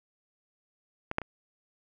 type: clicks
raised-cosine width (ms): 0.5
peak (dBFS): -17 / -11 / -23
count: 3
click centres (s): 1.114 / 1.184 / 1.217
effects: none